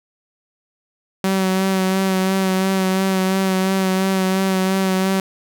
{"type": "tone with vibrato", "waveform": "sawtooth", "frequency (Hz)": 189.8, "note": "F#3", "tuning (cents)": 44, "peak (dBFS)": -12, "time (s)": [1.24, 5.2], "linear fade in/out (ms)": 2, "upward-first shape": "sine", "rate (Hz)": 2.9, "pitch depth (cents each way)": 23, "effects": []}